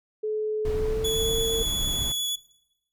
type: tone with pitch glide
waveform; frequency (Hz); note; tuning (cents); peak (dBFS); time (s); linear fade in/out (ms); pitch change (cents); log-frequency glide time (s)
sine; 429.5 to 451.9; A4 to A4; -42 to +46; -25; 0.23-1.63; 10; +88; 0.72-1.34
type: noise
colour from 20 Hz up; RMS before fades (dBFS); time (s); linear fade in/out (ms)
brown; -31; 0.65-2.12; 2
type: tone with vibrato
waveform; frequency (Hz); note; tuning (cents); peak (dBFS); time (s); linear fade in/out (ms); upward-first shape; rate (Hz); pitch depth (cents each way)
sawtooth; 3400; G#7; +40; -23; 1.04-2.36; 10; sine; 8.7; 9
effects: noise-tail reverb RT60 0.9 s tail -21 dB re dry